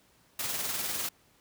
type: noise with tremolo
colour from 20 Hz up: white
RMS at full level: -32 dBFS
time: 0.39-1.09 s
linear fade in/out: 5 ms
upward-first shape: square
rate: 20 Hz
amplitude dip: 30%
effects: pink hiss -64 dBFS RMS until 1.4 s + high-pass 60 Hz 12 dB/octave